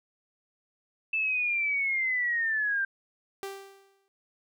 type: linear sweep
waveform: sine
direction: down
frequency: 2646 to 1567 Hz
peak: -25 dBFS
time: 1.13-2.85 s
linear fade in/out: 5 ms
type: tone with exponential decay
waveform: sawtooth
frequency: 392 Hz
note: G4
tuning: in tune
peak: -29 dBFS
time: 3.43-4.08 s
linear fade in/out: 0 ms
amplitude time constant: 140 ms
effects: none